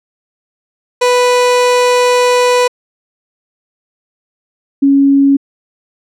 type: tone pair in turn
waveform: 30% pulse / sine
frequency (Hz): 493.9 / 277.2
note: B4 / C#4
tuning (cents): 0 / 0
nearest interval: minor seventh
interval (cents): 1000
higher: first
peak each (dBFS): -5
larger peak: neither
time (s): 1.01-2.68 / 4.82-5.37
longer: first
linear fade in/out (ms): 10
effects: low-pass 9000 Hz 12 dB/octave